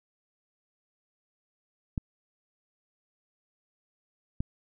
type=clicks; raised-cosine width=5 ms; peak=-17 dBFS; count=2; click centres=1.978 / 4.405 s; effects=none